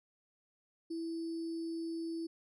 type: tone with sample-and-hold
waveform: sine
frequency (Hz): 329.6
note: E4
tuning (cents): 0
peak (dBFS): -36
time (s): 0.9-2.27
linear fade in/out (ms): 10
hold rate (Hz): 4900
effects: low-pass 8000 Hz 12 dB/octave